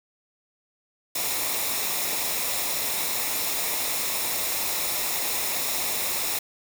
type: noise with comb filter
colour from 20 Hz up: white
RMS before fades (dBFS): -27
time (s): 1.15-6.39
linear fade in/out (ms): 5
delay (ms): 0.65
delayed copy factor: -0.5
effects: none